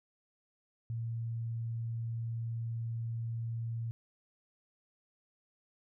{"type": "tone", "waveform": "sine", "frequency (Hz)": 115.1, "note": "A#2", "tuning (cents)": -22, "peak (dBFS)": -34, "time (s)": [0.9, 3.91], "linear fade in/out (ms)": 0, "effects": []}